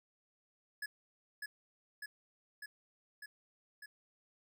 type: tone with echo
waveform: square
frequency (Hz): 1700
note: G#6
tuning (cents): +40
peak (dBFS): -39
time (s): 0.82-0.86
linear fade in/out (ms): 5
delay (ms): 600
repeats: 5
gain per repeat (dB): -2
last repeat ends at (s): 3.86
effects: none